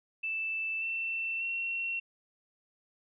sine tone with pitch steps, 2645 / 2683 / 2723 Hz, E7 / E7 / F7, +5 / +30 / -44 cents, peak -31 dBFS, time 0.23-2 s, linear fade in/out 10 ms, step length 590 ms, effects none

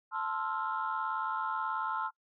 sine chord, F major seventh, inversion first, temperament equal, 880 / 1046.5 / 1318.5 / 1396.9 Hz, A5 / C6 / E6 / F6, 0 / 0 / 0 / 0 cents, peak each -36 / -36 / -36 / -38 dBFS, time 0.11-2.11 s, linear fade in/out 50 ms, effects noise-tail reverb RT60 0.1 s tail -23 dB re dry + tanh soft clip ceiling -23 dBFS

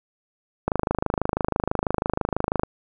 click train, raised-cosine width 1 ms, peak -7 dBFS, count 52, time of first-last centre 0.68-2.634 s, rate 26.1 Hz, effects none

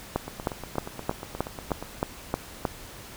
two click trains, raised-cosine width 1 ms, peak -10 / -20 dBFS, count 9 / 14, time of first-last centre 0.16-2.652 / 0.28-1.826 s, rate 3.21 / 8.41 Hz, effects pink hiss -44 dBFS RMS until 3.16 s

